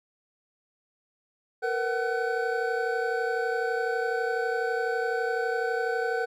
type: tone cluster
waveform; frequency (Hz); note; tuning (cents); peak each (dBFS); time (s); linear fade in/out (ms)
triangle; 459.8 / 491.8 / 751 / 1508; A#4 / B4 / F#5 / F#6; -24 / -7 / +26 / +32; -27 / -31 / -30 / -30; 1.62-6.26; 20
effects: none